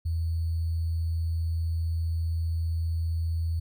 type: tone with sample-and-hold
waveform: sine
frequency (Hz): 82.41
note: E2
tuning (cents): 0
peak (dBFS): -25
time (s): 0.05-3.6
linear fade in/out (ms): 10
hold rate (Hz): 4410
effects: none